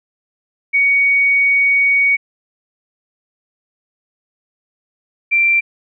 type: tone pair in turn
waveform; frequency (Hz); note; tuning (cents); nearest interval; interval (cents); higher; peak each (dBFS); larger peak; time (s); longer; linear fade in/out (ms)
sine; 2240 / 2356; C#7 / D7; +18 / +5; minor second; 87; second; -10; neither; 0.73-2.17 / 5.31-5.61; first; 20
effects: none